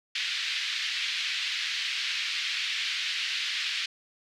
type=band-pass noise; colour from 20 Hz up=white; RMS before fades=-31 dBFS; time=0.15-3.86 s; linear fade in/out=5 ms; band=1900 to 4100 Hz; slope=24 dB/octave; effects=none